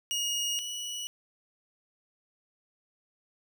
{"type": "tone pair in turn", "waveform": "25% pulse", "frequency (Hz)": [2872, 2936], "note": ["F7", "F#7"], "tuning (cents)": [48, -14], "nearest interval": "unison", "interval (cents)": 38, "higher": "second", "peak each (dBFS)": [-25, -31], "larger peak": "first", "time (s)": [[0.11, 0.59], [0.59, 1.07]], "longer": "neither", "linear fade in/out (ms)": 0, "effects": []}